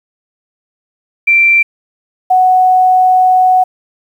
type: tone pair in turn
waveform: sine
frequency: 2352 / 740.8 Hz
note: D7 / F#5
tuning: +2 / +2 cents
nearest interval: octave + minor sixth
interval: 2000 cents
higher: first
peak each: -5 dBFS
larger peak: neither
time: 1.27-1.63 / 2.3-3.64 s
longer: second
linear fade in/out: 10 ms
effects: 7-bit